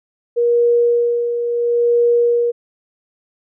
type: tone with tremolo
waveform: sine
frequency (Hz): 475.3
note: A#4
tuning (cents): +34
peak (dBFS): -10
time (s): 0.36-2.52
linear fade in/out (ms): 20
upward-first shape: sine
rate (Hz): 0.73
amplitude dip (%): 55
effects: none